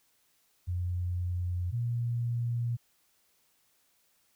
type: tone pair in turn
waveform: sine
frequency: 89 / 118.8 Hz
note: F2 / A#2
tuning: +33 / +33 cents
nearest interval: perfect fourth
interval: 500 cents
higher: second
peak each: -29 / -28 dBFS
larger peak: second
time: 0.67-1.72 / 1.72-2.77 s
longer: neither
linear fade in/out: 20 ms
effects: white hiss -70 dBFS RMS until 4.35 s